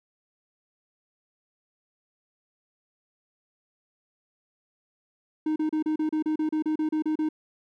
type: tone bursts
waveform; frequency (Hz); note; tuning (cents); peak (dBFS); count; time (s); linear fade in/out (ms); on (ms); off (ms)
triangle; 310; D#4; -6; -21; 14; 5.46-7.289; 5; 100; 33
effects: none